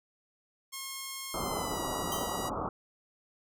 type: tone with pitch glide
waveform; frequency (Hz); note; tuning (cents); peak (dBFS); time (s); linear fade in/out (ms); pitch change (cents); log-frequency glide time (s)
5% pulse; 1077 to 965.1; C6 to B5; +50 to -40; -26; 0.72-2.5; 20; -190; 1.31-1.82
type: low-pass noise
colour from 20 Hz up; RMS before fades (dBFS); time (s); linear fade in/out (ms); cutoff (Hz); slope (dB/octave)
white; -35; 1.34-2.69; 2; 1300; 96
type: tone with exponential decay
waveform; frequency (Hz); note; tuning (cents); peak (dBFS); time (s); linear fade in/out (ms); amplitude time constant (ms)
5% pulse; 3101; G7; -19; -25; 2.12-2.5; 1; 81
effects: none